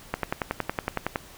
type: click train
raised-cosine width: 0.5 ms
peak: -10 dBFS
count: 12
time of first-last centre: 0.14-1.159 s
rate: 10.8 Hz
effects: pink hiss -48 dBFS RMS until 1.37 s